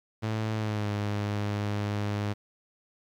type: tone with pitch glide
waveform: sawtooth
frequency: 109.4 to 103.26 Hz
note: A2 to G#2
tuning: -9 to -9 cents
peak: -24 dBFS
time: 0.22-2.34 s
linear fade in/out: 20 ms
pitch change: -100 cents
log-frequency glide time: 0.55-0.89 s
effects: low-pass 5000 Hz 12 dB/octave + 10-bit